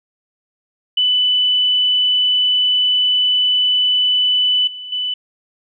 sine tone with level steps, 2990 Hz, F#7, 17 cents sharp, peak -12 / -28 / -18 dBFS, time 0.97-5.14 s, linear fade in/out 5 ms, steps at 4.67 / 4.92 s, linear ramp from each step 5 ms, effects none

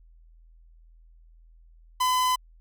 45% pulse tone, 1011 Hz, B5, 40 cents sharp, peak -21 dBFS, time 2-2.36 s, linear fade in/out 10 ms, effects added 41 Hz sine -51 dBFS peak until 2.6 s

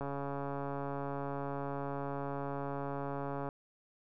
click train, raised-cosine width 1 ms, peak -25 dBFS, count 488, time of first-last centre 0.01-3.489 s, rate 140 Hz, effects none

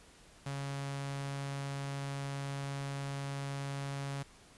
sawtooth tone with notch filter, 139.2 Hz, C#3, 8 cents sharp, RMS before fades -39 dBFS, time 0.46-4.23 s, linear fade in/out 5 ms, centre 340 Hz, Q 1.5, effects pink hiss -59 dBFS RMS until 4.57 s + resampled to 24000 Hz

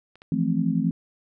clicks, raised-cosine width 0.3 ms, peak -34 / -29 dBFS, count 2, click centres 0.156 / 0.219 s
sine chord, F major seventh, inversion third, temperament just, 163.7 / 174.61 / 218.3 / 261.9 Hz, E3 / F3 / A3 / C4, -12 / 0 / -13 / +2 cents, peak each -26 dBFS, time 0.32-0.91 s, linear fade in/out 2 ms
effects none

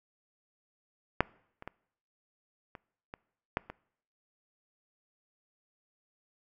clicks, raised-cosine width 0.5 ms, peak -7 / -30 / -24 / -29 / -26 / -13 / -25 dBFS, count 7, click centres 1.206 / 1.624 / 1.676 / 2.752 / 3.139 / 3.571 / 3.7 s, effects noise-tail reverb RT60 0.7 s tail -24 dB re dry

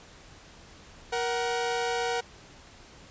sawtooth tone pair together, 471.8 / 749 Hz, A#4 / F#5, +21 / +21 cents, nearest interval minor sixth, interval 800 cents, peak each -25 / -27 dBFS, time 1.12-2.21 s, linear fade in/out 10 ms, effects pink hiss -51 dBFS RMS until 3.1 s + resampled to 16000 Hz

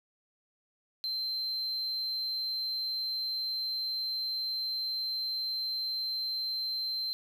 triangle tone, 4114 Hz, C8, 30 cents flat, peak -30 dBFS, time 1.04-7.13 s, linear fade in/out 0 ms, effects none

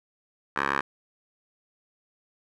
10% pulse tone with band-pass filter, 69.3 Hz, C#2, in tune, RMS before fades -27 dBFS, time 0.56-0.81 s, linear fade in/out 5 ms, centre 1400 Hz, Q 3, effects none

